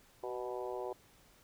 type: harmonic tone with a mistuned harmonic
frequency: 123.47 Hz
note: B2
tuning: in tune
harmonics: 3 / 4 / 5 / 6 / 7 / 8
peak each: -41 / -43 / -45 / -47 / -48 / -49 dBFS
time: 0.23-0.93 s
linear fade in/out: 5 ms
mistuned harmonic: 3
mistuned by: +29 cents
effects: pink hiss -64 dBFS RMS until 1.43 s